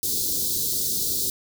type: band-stop noise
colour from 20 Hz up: white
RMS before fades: -25 dBFS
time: 0.03-1.3 s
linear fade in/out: 2 ms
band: 480 to 3800 Hz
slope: 48 dB/octave
effects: none